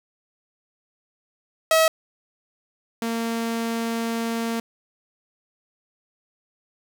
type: tone pair in turn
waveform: sawtooth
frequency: 643 / 229.5 Hz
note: E5 / A#3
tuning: -43 / -27 cents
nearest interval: octave + tritone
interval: 1784 cents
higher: first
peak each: -11 / -20 dBFS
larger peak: first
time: 1.71-1.88 / 3.02-4.6 s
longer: second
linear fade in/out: 2 ms
effects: none